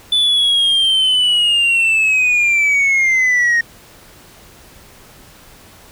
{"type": "linear sweep", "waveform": "sine", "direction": "down", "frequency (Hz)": [3500, 1854], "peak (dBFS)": -8, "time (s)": [0.12, 3.61], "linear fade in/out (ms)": 5, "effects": ["tanh soft clip ceiling -10 dBFS", "pink hiss -43 dBFS RMS until 5.91 s"]}